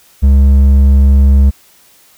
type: tone with hard clipping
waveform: sine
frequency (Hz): 68.8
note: C#2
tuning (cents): -12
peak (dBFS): -5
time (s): 0.22-1.51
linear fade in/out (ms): 20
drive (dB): 5
effects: white hiss -46 dBFS RMS until 2.17 s